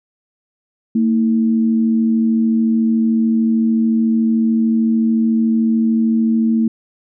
sine tone pair together, 226.4 / 320 Hz, A3 / D#4, +50 / +49 cents, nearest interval tritone, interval 599 cents, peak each -12 / -23 dBFS, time 0.95-6.68 s, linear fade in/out 5 ms, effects none

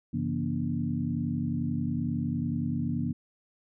sine tone cluster, 97.1 / 139.4 / 169 / 238.5 / 289.5 Hz, G2 / C#3 / E3 / A#3 / D4, -16 / +10 / +43 / +40 / -25 cents, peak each -36 / -34 / -33 / -31 / -37 dBFS, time 0.13-3.13 s, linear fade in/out 10 ms, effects none

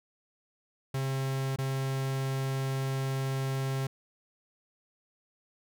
45% pulse tone with dropouts, 134.1 Hz, C3, 43 cents sharp, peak -29 dBFS, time 0.94-3.87 s, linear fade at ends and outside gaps 5 ms, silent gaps 1.561-1.585 s, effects none

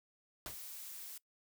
blue noise, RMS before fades -48 dBFS, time 0.46-1.18 s, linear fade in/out 5 ms
pink noise with exponential decay, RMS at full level -41 dBFS, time 0.46-0.6 s, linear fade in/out 1 ms, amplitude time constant 29 ms
effects noise-tail reverb RT60 0.1 s tail -21 dB re dry

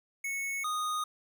square tone pair in turn, 2205 / 1237.5 Hz, C#7 / D#6, -10 / -10 cents, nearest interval minor seventh, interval 1000 cents, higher first, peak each -33 / -31 dBFS, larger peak second, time 0.24-0.64 / 0.64-1.04 s, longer neither, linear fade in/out 5 ms, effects none

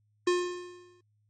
square tone with exponential decay, 356.2 Hz, F4, 34 cents sharp, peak -22 dBFS, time 0.27-1.01 s, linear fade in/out 5 ms, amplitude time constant 160 ms, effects added 105 Hz sine -67 dBFS peak until 1.29 s + MP3 32 kbps

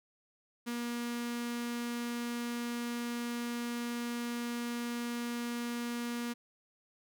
sawtooth tone with notch filter, 238.3 Hz, A#3, 38 cents sharp, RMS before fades -37 dBFS, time 0.66-6.34 s, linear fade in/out 20 ms, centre 630 Hz, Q 1.2, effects none

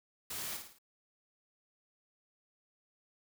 white noise with echo, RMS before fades -41 dBFS, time 0.3-0.57 s, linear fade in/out 5 ms, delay 54 ms, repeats 4, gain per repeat -6 dB, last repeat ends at 0.786 s, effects none

